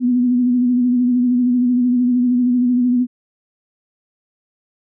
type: tone with vibrato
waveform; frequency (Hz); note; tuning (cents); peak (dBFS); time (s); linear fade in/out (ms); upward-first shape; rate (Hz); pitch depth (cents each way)
sine; 246.9; B3; 0; -12; 0-3.07; 50; sine; 13; 38
effects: none